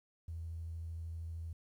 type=tone with vibrato; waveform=triangle; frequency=82.41 Hz; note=E2; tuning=in tune; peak=-36 dBFS; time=0.28-1.53 s; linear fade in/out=5 ms; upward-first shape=sine; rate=13 Hz; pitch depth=13 cents each way; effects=tanh soft clip ceiling -38 dBFS + 12-bit